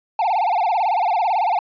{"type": "tone with vibrato", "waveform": "triangle", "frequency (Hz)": 794, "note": "G5", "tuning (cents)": 22, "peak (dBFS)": -14, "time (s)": [0.19, 1.59], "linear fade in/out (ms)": 2, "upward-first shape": "sine", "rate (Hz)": 18, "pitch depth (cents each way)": 230, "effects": ["resampled to 11025 Hz"]}